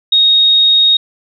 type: tone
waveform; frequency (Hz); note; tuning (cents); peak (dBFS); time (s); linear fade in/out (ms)
sine; 3740; A#7; +5; -6; 0.12-0.97; 5
effects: none